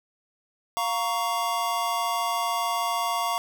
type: chord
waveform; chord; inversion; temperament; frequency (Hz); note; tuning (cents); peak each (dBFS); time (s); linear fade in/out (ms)
square; Bb minor; second; just; 699.2 / 932.3 / 1118.8; F5 / Bb5 / Db6; +2 / 0 / +16; -30 / -30 / -29; 0.77-3.38; 0
effects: 9-bit